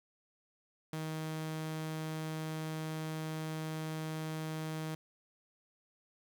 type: tone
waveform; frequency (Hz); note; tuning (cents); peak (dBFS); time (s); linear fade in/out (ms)
sawtooth; 157.6; D#3; +23; -33; 0.93-4.95; 2
effects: 10-bit